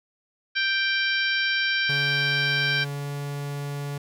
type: harmonic tone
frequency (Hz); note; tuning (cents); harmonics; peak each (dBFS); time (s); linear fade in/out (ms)
784; G5; 0; 2 / 3 / 4 / 5 / 6 / 7; -24 / -28 / -30 / -32 / -34 / -35; 0.55-2.85; 20
type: tone with pitch glide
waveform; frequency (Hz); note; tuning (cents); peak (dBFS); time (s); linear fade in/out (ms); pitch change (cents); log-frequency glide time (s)
45% pulse; 141.9 to 142.97; C#3 to D3; +41 to -46; -29; 1.89-3.98; 5; +13; 2.68-3.14
effects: none